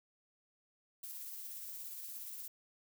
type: noise with tremolo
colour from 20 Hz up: violet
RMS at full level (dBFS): -45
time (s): 1.03-2.48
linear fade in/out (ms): 5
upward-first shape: triangle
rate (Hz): 17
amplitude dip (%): 30
effects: none